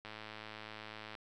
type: click train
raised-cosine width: 0.3 ms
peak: -30 dBFS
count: 120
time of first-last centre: 0.05-1.152 s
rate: 108 Hz
effects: none